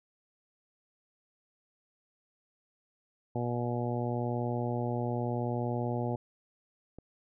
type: harmonic tone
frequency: 120.7 Hz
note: B2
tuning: 39 cents flat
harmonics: 1 / 2 / 3 / 4 / 5 / 6 / 7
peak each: -33 / -36 / -38 / -39 / -40 / -41 / -41 dBFS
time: 3.35-6.16 s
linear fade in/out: 5 ms
type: click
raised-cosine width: 2 ms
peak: -32 dBFS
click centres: 6.986 s
effects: none